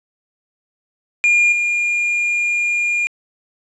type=tone with level steps; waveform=triangle; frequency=2415 Hz; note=D7; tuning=48 cents sharp; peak=-9 / -14 dBFS; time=1.24-3.07 s; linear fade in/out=0 ms; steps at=1.52 s; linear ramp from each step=5 ms; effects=resampled to 24000 Hz + 8-bit